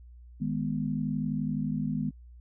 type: chord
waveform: sine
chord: G# minor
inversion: second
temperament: equal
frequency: 155.56 / 207.7 / 246.9 Hz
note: D#3 / G#3 / B3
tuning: 0 / 0 / 0 cents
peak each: -32 dBFS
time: 0.4-2.11 s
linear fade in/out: 20 ms
effects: added 60 Hz sine -47 dBFS peak until 2.4 s